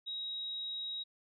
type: tone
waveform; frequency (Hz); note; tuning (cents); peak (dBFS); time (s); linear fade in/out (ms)
sine; 3810; A#7; +37; -37; 0.06-1.04; 20
effects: none